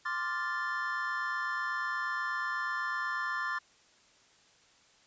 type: chord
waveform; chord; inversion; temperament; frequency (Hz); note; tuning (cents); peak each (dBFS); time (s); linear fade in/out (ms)
triangle; D minor seventh; third; equal; 1046.5 / 1174.7 / 1396.9 / 1760; C6 / D6 / F6 / A6; 0 / 0 / 0 / 0; -36 / -37 / -37 / -33; 0.05-3.59; 10
effects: white hiss -63 dBFS RMS until 5.06 s + resampled to 16000 Hz